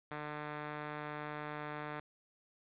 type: tone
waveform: 5% pulse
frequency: 149.7 Hz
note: D3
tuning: 33 cents sharp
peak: -29 dBFS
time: 0.11-2 s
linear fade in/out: 2 ms
effects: resampled to 8000 Hz + 10-bit